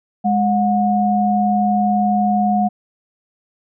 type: tone pair together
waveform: sine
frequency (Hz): 207 / 725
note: G#3 / F#5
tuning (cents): -5 / -35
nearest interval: octave + minor seventh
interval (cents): 2170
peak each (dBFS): -16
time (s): 0.24-2.69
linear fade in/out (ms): 20
effects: none

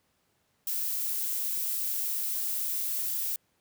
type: noise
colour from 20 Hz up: violet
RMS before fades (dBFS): -31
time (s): 0.67-3.36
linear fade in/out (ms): 2
effects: pink hiss -72 dBFS RMS until 3.6 s + high-pass 80 Hz 12 dB/octave

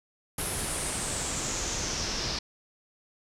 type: noise with low-pass filter sweep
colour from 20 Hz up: pink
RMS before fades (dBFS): -32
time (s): 0.38-2.39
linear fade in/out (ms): 5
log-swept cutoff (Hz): 11000 to 5000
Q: 4.8
effects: none

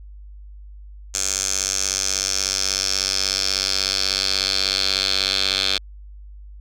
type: tone with band-pass filter sweep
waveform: 10% pulse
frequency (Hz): 96.4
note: G2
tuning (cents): -28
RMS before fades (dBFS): -22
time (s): 1.14-5.78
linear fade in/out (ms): 5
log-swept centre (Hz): 6700 to 3900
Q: 4.3
effects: added 50 Hz sine -37 dBFS peak until 6.6 s

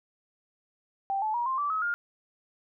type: tone with pitch steps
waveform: sine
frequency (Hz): 784 / 864.9 / 954.1 / 1052.6 / 1161.2 / 1281 / 1413.2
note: G5 / A5 / A#5 / C6 / D6 / E6 / F6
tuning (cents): 0 / -30 / +40 / +10 / -20 / -50 / +20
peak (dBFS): -26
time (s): 1.1-1.94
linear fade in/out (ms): 0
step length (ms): 120
effects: none

